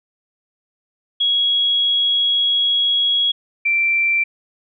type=tone pair in turn; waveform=sine; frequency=3322 / 2349 Hz; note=G#7 / D7; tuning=0 / 0 cents; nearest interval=tritone; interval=600 cents; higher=first; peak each=-14 dBFS; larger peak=neither; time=1.2-3.32 / 3.65-4.24 s; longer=first; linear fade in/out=10 ms; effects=none